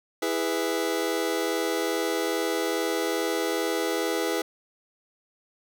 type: chord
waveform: sawtooth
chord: E major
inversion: none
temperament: just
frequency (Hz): 329.6 / 412 / 494.4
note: E4 / G#4 / B4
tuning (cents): 0 / -14 / +2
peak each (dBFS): -25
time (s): 0.22-4.42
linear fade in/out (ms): 5
effects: none